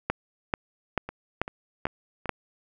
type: two click trains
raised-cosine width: 0.5 ms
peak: -9 / -20 dBFS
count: 6 / 4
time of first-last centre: 0.1-2.293 / 1.09-2.257 s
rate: 2.28 / 2.57 Hz
effects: none